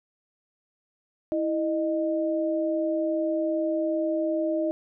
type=tone pair together; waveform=sine; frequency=326.7 / 615.8 Hz; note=E4 / D#5; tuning=-15 / -18 cents; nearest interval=major seventh; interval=1097 cents; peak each=-26 dBFS; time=1.32-4.71 s; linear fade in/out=0 ms; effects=none